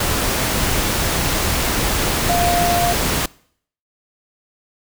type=tone in noise; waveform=sine; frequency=698.5 Hz; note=F5; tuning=in tune; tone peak=-16 dBFS; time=2.29-2.93 s; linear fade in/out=5 ms; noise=pink; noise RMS=-19 dBFS; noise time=0-3.26 s; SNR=0 dB; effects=noise-tail reverb RT60 0.6 s tail -23 dB re dry